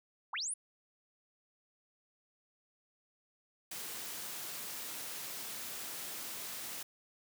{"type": "linear sweep", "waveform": "sine", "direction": "up", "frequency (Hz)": [667, 10548], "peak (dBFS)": -35, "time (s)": [0.33, 0.54], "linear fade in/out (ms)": 5}
{"type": "high-pass noise", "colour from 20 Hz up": "white", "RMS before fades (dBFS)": -43, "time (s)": [3.71, 6.83], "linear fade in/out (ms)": 5, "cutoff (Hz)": 120, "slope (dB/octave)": 12}
{"effects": []}